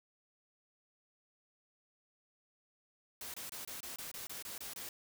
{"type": "noise bursts", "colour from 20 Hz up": "white", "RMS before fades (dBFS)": -45, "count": 11, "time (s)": [3.21, 4.89], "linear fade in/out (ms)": 2, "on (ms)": 130, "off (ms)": 25, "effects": []}